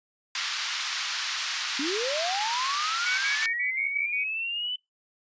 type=band-pass noise; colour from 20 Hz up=white; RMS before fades=-31 dBFS; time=0.35-3.46 s; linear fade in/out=2 ms; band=1100 to 5400 Hz; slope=24 dB/octave
type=linear sweep; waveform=sine; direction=up; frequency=261.6 to 3019 Hz; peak=-28 dBFS; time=1.79-4.76 s; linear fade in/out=5 ms
type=tone bursts; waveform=sine; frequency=2251 Hz; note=C#7; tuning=26 cents sharp; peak=-27 dBFS; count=7; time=3.06-4.242 s; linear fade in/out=10 ms; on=120 ms; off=57 ms
effects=noise-tail reverb RT60 0.2 s tail -25 dB re dry + resampled to 16000 Hz